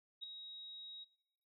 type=tone with ADSR envelope; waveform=sine; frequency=3800 Hz; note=A#7; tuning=33 cents sharp; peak=-40 dBFS; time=0.21-1.05 s; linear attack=26 ms; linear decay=3 ms; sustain=-8 dB; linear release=23 ms; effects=noise-tail reverb RT60 0.8 s tail -19 dB re dry